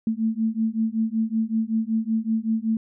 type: beating tone pair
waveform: sine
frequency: 220 / 225.3 Hz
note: A3 / A3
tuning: 0 / +41 cents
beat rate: 5.3 Hz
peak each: -24 dBFS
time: 0.07-2.77 s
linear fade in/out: 2 ms
effects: none